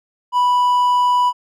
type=tone with hard clipping; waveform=triangle; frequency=986 Hz; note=B5; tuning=3 cents flat; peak=-13 dBFS; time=0.32-1.33 s; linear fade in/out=50 ms; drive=6 dB; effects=none